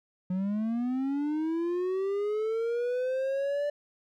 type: linear sweep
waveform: triangle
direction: up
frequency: 180 to 587.3 Hz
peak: -25 dBFS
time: 0.3-3.7 s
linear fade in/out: 5 ms
effects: none